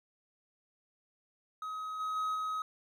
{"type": "tone with level steps", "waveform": "triangle", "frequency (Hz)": 1268, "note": "D#6", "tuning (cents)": 32, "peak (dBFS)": [-35, -31, -29, -31], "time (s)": [1.62, 2.62], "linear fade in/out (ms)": 2, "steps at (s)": [1.99, 2.15, 2.34], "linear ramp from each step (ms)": 20, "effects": []}